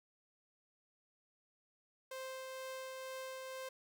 sawtooth tone with tremolo, 523.3 Hz, C5, in tune, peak -39 dBFS, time 2.11-3.69 s, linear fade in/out 5 ms, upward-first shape triangle, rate 2.1 Hz, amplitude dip 25%, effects none

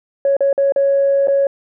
sine tone with dropouts, 554.4 Hz, C#5, in tune, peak -10 dBFS, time 0.25-1.47 s, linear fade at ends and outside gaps 2 ms, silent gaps 0.367-0.406 / 0.529-0.578 / 0.722-0.761 / 1.273-1.282 s, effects tanh soft clip ceiling -7 dBFS

